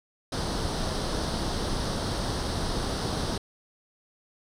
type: noise with comb filter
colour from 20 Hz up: pink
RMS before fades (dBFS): -29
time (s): 0.32-3.38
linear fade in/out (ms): 5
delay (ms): 0.21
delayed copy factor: +0.65
effects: low-pass 7000 Hz 12 dB/octave